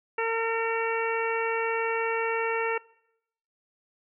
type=harmonic tone; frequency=454.6 Hz; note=A#4; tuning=43 cents flat; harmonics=1 / 2 / 3 / 4 / 5 / 6; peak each=-28 / -31 / -33 / -34 / -35 / -36 dBFS; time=0.18-2.78 s; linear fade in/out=5 ms; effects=noise-tail reverb RT60 0.8 s tail -23 dB re dry